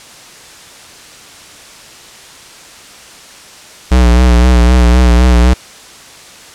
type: tone with vibrato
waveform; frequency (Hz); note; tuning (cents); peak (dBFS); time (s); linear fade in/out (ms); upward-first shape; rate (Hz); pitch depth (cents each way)
square; 61; B1; -21; -5; 3.91-5.54; 10; sine; 3.9; 56
effects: white hiss -35 dBFS RMS until 6.54 s + low-pass 8000 Hz 12 dB/octave